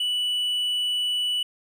triangle tone, 2960 Hz, F#7, in tune, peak -21 dBFS, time 0-1.43 s, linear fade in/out 5 ms, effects none

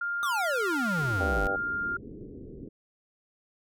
sine tone, 1402 Hz, F6, 6 cents sharp, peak -28 dBFS, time 0.01-1.97 s, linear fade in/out 5 ms
square exponential sweep, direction down, 1240 to 43.58 Hz, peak -29 dBFS, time 0.23-1.47 s, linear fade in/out 0 ms
white low-pass noise, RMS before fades -43 dBFS, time 0.97-2.69 s, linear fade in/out 10 ms, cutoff 430 Hz, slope 48 dB/octave
harmonic tone, 97.9 Hz, G2, 2 cents flat, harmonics 3 / 4 / 5 / 6 / 7 / 8, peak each -39 / -38 / -34 / -36 / -38 / -35 dBFS, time 1.2-1.56 s, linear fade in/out 5 ms
effects none

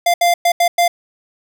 square tone bursts at uneven times, 695 Hz, F5, 9 cents flat, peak -11 dBFS, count 5, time 0.06-0.14 / 0.21-0.34 / 0.45-0.52 / 0.6-0.68 / 0.78-0.88 s, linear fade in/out 5 ms, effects none

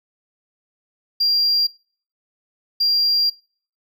triangle tone bursts at uneven times, 4765 Hz, D8, 24 cents sharp, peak -13 dBFS, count 2, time 1.2-1.67 / 2.8-3.3 s, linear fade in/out 10 ms, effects noise-tail reverb RT60 0.5 s tail -26 dB re dry + tanh soft clip ceiling -10 dBFS

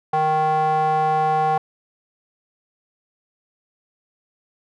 square tone with band-pass filter, 155.56 Hz, D#3, in tune, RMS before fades -19 dBFS, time 0.13-1.58 s, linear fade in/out 5 ms, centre 830 Hz, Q 4.6, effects none

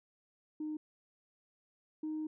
sine tone pair in turn, 306.8 / 310.2 Hz, D#4 / D#4, -24 / -5 cents, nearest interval unison, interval 19 cents, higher second, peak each -35 / -34 dBFS, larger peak second, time 0.6-0.77 / 2.03-2.27 s, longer second, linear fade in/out 5 ms, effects tanh soft clip ceiling -32 dBFS

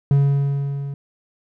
triangle tone with level ramp, 140.2 Hz, C#3, 20 cents sharp, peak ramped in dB -9 to -24 dBFS, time 0.11-0.94 s, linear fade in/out 2 ms, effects none

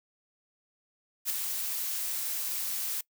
blue noise with ADSR envelope, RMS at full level -27 dBFS, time 1.25-3.01 s, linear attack 50 ms, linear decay 4 ms, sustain -6 dB, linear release 5 ms, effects noise-tail reverb RT60 0.1 s tail -22 dB re dry

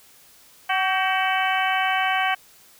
harmonic tone with a mistuned harmonic, 377.2 Hz, F#4, 33 cents sharp, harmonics 2 / 3 / 4 / 5 / 6 / 7 / 8, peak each -23 / -28 / -26 / -30 / -28 / -32 / -30 dBFS, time 0.69-2.35 s, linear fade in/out 10 ms, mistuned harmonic 4, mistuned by +60 cents, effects white hiss -52 dBFS RMS until 2.79 s

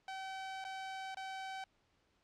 sawtooth tone with dropouts, 766 Hz, G5, 40 cents flat, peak -38 dBFS, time 0.08-1.64 s, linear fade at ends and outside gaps 2 ms, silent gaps 0.642-0.649 / 1.146-1.17 s, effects pink hiss -75 dBFS RMS until 2.23 s + low-pass 5000 Hz 12 dB/octave

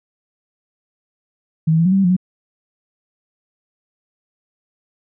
sine tone with pitch steps, 159.2 / 161.4 / 166.6 / 185.2 / 193.4 / 194.8 / 177.5 / 184.5 Hz, D#3 / E3 / E3 / F#3 / G3 / G3 / F3 / F#3, +40 / -36 / +19 / +2 / -23 / -11 / +28 / -5 cents, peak -11 dBFS, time 1.67-2.166 s, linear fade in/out 10 ms, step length 62 ms, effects none

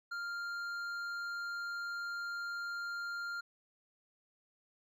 sine tone with hard clipping, 1396.9 Hz, F6, in tune, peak -39 dBFS, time 0.11-3.41 s, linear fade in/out 10 ms, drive 7 dB, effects none

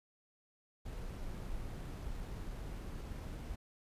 brown noise with sample-and-hold, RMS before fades -43 dBFS, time 0.85-3.56 s, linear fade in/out 10 ms, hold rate 11025 Hz, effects resampled to 32000 Hz

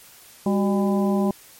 harmonic tone with a mistuned harmonic, 200.8 Hz, G3, 42 cents sharp, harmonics 1 / 2 / 3 / 4 / 5, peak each -19 / -25 / -29 / -31 / -33 dBFS, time 0.46-1.31 s, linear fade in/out 2 ms, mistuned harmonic 2, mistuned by -120 cents, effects white hiss -48 dBFS RMS until 1.59 s + MP3 64 kbps

